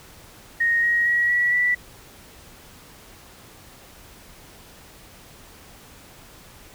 sine tone with pitch steps, 1864.7 / 1888.5 / 1912.7 / 1937.2 / 1961.9 Hz, A#6 / A#6 / A#6 / B6 / B6, 0 / +22 / +44 / -34 / -12 cents, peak -17 dBFS, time 0.6-1.75 s, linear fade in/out 10 ms, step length 230 ms, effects pink hiss -47 dBFS RMS until 6.74 s

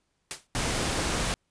white noise with exponential decay, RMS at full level -30 dBFS, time 0.31-0.47 s, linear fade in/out 0 ms, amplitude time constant 33 ms
pink noise, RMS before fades -28 dBFS, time 0.55-1.34 s, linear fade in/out 0 ms
effects pink hiss -75 dBFS RMS until 1.5 s + resampled to 22050 Hz

